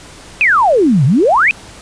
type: exponential two-way sweep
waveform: sine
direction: down then up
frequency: 2637 to 121.3 to 2637 Hz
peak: -7 dBFS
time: 0.41-1.51 s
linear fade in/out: 0 ms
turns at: 1.05 s
effects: pink hiss -36 dBFS RMS until 1.81 s + resampled to 22050 Hz